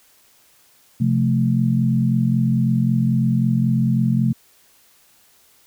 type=chord; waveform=sine; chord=F major; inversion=second; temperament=equal; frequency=130.81 / 174.61 / 220 Hz; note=C3 / F3 / A3; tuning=0 / 0 / 0 cents; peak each=-18 / -22 / -19 dBFS; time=1-4.33 s; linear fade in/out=10 ms; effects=white hiss -55 dBFS RMS until 5.66 s